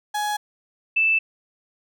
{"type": "tone pair in turn", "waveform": ["35% pulse", "sine"], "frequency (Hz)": [837, 2641], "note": ["G#5", "E7"], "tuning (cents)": [13, 3], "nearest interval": "octave + minor sixth", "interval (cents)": 1990, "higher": "second", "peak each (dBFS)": [-21, -16], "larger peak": "second", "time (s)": [[0.14, 0.37], [0.96, 1.19]], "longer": "neither", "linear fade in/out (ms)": 10, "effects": []}